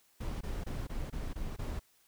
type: noise bursts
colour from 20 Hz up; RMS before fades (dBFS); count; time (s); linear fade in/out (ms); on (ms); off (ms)
brown; -37; 7; 0.2-1.796; 10; 210; 21
effects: white hiss -68 dBFS RMS until 2.07 s